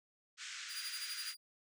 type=band-pass noise; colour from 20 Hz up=pink; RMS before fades=-47 dBFS; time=0.37-1.35 s; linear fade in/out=50 ms; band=1400 to 7900 Hz; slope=48 dB/octave
type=tone with tremolo; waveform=sawtooth; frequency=4816 Hz; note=D8; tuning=43 cents sharp; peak=-37 dBFS; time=0.68-1.37 s; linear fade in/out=50 ms; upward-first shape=sine; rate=12 Hz; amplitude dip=65%
effects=none